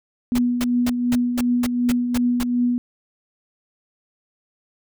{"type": "tone with tremolo", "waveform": "sine", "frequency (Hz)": 243.9, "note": "B3", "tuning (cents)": -21, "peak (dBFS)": -15, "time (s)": [0.32, 2.78], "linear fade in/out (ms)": 0, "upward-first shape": "triangle", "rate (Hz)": 2.7, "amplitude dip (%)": 50}
{"type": "noise bursts", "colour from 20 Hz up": "pink", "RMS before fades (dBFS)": -27, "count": 9, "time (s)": [0.35, 2.434], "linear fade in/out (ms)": 5, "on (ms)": 36, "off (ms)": 220}
{"effects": []}